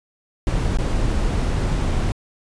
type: noise with dropouts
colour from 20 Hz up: brown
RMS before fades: -20 dBFS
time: 0.47-2.12 s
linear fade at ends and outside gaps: 1 ms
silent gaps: 0.772-0.786 s
effects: resampled to 22050 Hz